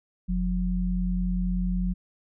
sine tone pair together, 44.66 / 181.1 Hz, F1 / F#3, +39 / -37 cents, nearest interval 2 octaves, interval 2424 cents, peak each -26 dBFS, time 0.28-1.94 s, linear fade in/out 20 ms, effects none

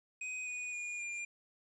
square tone with pitch steps, 2507 / 2471 / 2436 / 2401 Hz, D#7 / D#7 / D#7 / D7, +12 / -13 / -37 / +38 cents, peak -39 dBFS, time 0.21-1.25 s, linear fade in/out 5 ms, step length 260 ms, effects resampled to 22050 Hz + 11-bit

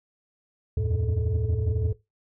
sine tone cluster, 77 / 83.6 / 89 / 111.1 / 434.7 Hz, D#2 / E2 / F2 / A2 / A4, -17 / +25 / +33 / +17 / -21 cents, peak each -27 / -34 / -26 / -26 / -33 dBFS, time 0.77-1.93 s, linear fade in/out 5 ms, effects noise-tail reverb RT60 0.2 s tail -17 dB re dry + tanh soft clip ceiling -17 dBFS

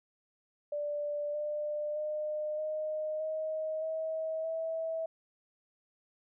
sine tone with pitch steps, 587.3 / 597.2 / 607.3 / 617.6 / 628 / 638.6 / 649.4 Hz, D5 / D5 / D#5 / D#5 / D#5 / D#5 / E5, 0 / +29 / -42 / -13 / +16 / +45 / -26 cents, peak -32 dBFS, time 0.72-5.06 s, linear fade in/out 5 ms, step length 620 ms, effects none

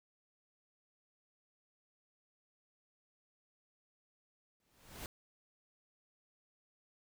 pink noise with exponential growth, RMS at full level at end -43 dBFS, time 4.6-5.06 s, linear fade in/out 1 ms, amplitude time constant 98 ms, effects none

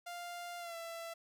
sawtooth tone with pitch glide, 698.5 to 668.1 Hz, F5 to E5, 0 to +23 cents, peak -39 dBFS, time 0.06-1.14 s, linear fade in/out 10 ms, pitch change -77 cents, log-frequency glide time 0.59-0.76 s, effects none

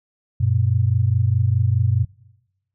sine tone pair together, 95.5 / 120.32 Hz, G2 / B2, -45 / -45 cents, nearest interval major third, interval 400 cents, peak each -18 dBFS, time 0.4-2.05 s, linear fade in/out 10 ms, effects noise-tail reverb RT60 1.0 s tail -23 dB re dry

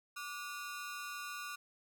sawtooth ring-modulated tone, 1305 Hz, E6, 18 cents flat, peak -35 dBFS, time 0.16-1.56 s, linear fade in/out 10 ms, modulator 137 Hz, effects none

